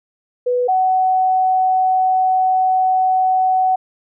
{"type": "tone pair in turn", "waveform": "sine", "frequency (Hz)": [493.9, 748.8], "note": ["B4", "F#5"], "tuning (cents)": [0, 20], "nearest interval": "perfect fifth", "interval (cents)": 720, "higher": "second", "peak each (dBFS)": [-14, -12], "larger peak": "second", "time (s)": [[0.46, 0.68], [0.68, 3.76]], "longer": "second", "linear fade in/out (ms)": 10, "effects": []}